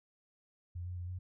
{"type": "tone with pitch steps", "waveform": "sine", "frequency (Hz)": [87.7, 89.9, 88.3, 91], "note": ["F2", "F#2", "F2", "F#2"], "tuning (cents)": [8, -49, 20, -28], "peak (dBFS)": -38, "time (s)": [0.75, 1.19], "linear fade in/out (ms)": 10, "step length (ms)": 110, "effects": []}